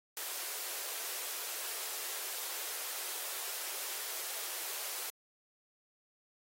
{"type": "high-pass noise", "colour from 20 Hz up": "white", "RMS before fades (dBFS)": -40, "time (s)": [0.17, 5.1], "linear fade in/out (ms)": 0, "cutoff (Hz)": 360, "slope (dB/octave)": 48, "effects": ["AAC 48 kbps"]}